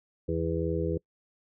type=harmonic tone; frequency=82.6 Hz; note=E2; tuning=4 cents sharp; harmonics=1 / 2 / 4 / 5 / 6; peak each=-33 / -33 / -33 / -33 / -33 dBFS; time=0.28-0.98 s; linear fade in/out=10 ms; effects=noise-tail reverb RT60 0.1 s tail -26 dB re dry